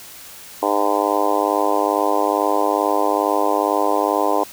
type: harmonic tone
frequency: 102.3 Hz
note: G#2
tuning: 26 cents flat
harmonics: 3 / 4 / 5 / 6 / 7 / 8 / 9 / 10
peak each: -24 / -24 / -24 / -24 / -24 / -24 / -24 / -24 dBFS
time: 0.62-4.44 s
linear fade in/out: 10 ms
effects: white hiss -39 dBFS RMS until 4.52 s